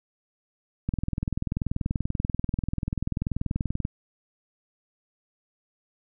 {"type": "click train", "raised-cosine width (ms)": 5, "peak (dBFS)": -14, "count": 62, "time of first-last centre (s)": [0.89, 3.851], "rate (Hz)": 20.6, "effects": []}